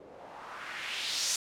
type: noise with low-pass filter sweep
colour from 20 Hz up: blue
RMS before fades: -37 dBFS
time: 0-1.36 s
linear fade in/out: 2 ms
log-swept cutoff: 410 to 6700 Hz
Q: 2
effects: none